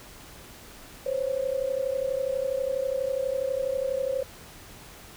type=tone pair together; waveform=sine; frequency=515.8 / 548 Hz; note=C5 / C#5; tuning=-25 / -20 cents; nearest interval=minor second; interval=105 cents; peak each=-28 dBFS; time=1.06-4.23 s; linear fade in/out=5 ms; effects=pink hiss -47 dBFS RMS until 5.16 s